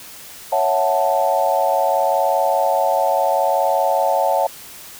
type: chord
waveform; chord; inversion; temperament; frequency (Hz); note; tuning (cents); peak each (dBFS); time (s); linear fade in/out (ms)
sine; F# minor seventh; second; equal; 554.4 / 659.3 / 740 / 880; C#5 / E5 / F#5 / A5; 0 / 0 / 0 / 0; -20; 0.52-4.47; 5
effects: white hiss -38 dBFS RMS until 4.99 s